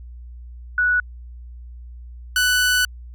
sine / sawtooth tone pair in turn, 1473 / 1489.3 Hz, F#6 / F#6, -8 / +11 cents, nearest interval unison, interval 19 cents, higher second, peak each -15 / -12 dBFS, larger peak second, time 0.78-1 / 2.36-2.85 s, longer second, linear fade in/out 2 ms, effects added 60 Hz sine -35 dBFS peak until 3.14 s

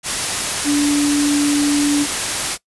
sine tone in noise, 290 Hz, D4, 22 cents flat, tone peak -13 dBFS, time 0.64-2.07 s, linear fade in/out 50 ms, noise white, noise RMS -20 dBFS, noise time 0.03-2.58 s, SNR +4 dB, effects noise-tail reverb RT60 0.1 s tail -21 dB re dry + resampled to 24000 Hz

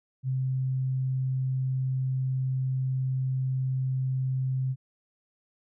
sine tone, 130.81 Hz, C3, in tune, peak -25 dBFS, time 0.23-4.76 s, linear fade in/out 50 ms, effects none

